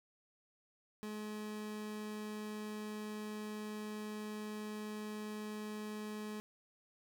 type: tone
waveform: 30% pulse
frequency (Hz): 212.3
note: G#3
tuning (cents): +38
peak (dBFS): -39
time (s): 1.03-6.4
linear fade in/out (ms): 0
effects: none